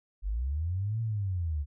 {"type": "linear two-way sweep", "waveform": "sine", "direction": "up then down", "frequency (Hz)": [44.54, 115.2, 69], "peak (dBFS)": -28, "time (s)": [0.22, 1.66], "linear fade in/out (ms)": 50, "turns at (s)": 1.01, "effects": []}